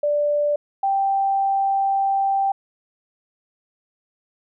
sine tone pair in turn, 587.3 / 784 Hz, D5 / G5, 0 / 0 cents, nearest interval perfect fourth, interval 500 cents, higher second, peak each -17 dBFS, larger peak neither, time 0.03-0.56 / 0.83-2.52 s, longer second, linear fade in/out 5 ms, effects none

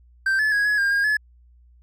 triangle tone with pitch steps, 1565 / 1725 / 1656 / 1687 / 1607 / 1623 / 1712 Hz, G6 / A6 / G#6 / G#6 / G6 / G#6 / A6, -3 / -35 / -5 / +27 / +43 / -40 / -48 cents, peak -16 dBFS, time 0.26-1.17 s, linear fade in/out 5 ms, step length 130 ms, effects added 60 Hz sine -50 dBFS peak until 1.82 s

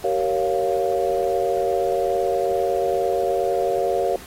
sine chord, G half-diminished seventh, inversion none, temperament equal with one note detuned, 383.9 / 466.2 / 554.4 / 698.5 Hz, G4 / Bb4 / Db5 / F5, -36 / 0 / 0 / 0 cents, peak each -24 dBFS, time 0.04-4.16 s, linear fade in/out 2 ms, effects pink hiss -42 dBFS RMS until 4.26 s + AAC 48 kbps

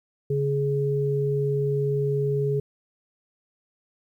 sine tone pair together, 140.57 / 418.7 Hz, C#3 / G#4, +25 / +14 cents, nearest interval octave + perfect fifth, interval 1889 cents, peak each -24 dBFS, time 0.3-2.6 s, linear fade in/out 5 ms, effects 10-bit

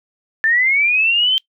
sine linear sweep, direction up, 1754 to 3136 Hz, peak -12 dBFS, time 0.44-1.38 s, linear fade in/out 0 ms, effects noise-tail reverb RT60 0.1 s tail -22 dB re dry

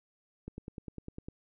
click train, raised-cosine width 3 ms, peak -28 dBFS, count 9, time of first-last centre 0.48-1.285 s, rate 9.94 Hz, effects none

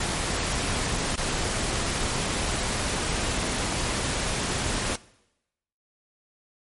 pink noise with dropouts, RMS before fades -27 dBFS, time 0-4.96 s, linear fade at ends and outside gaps 5 ms, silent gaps 1.159-1.176 s, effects noise-tail reverb RT60 0.9 s tail -21 dB re dry + MP3 48 kbps

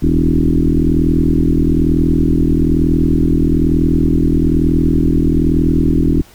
sine tone with frequency modulation, 159.5 Hz, D#3, 43 cents sharp, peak -9 dBFS, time 0.02-6.22 s, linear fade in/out 10 ms, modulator 41.1 Hz, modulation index 4.3, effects pink hiss -44 dBFS RMS until 6.34 s

